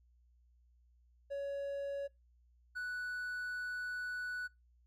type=tone pair in turn; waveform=triangle; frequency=560 / 1480.8 Hz; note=C#5 / F#6; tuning=+18 / +1 cents; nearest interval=octave + perfect fourth; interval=1683 cents; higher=second; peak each=-35 / -36 dBFS; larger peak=first; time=1.3-2.08 / 2.75-4.48 s; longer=second; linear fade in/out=20 ms; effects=noise-tail reverb RT60 0.2 s tail -23 dB re dry + added 60 Hz sine -65 dBFS peak until 4.86 s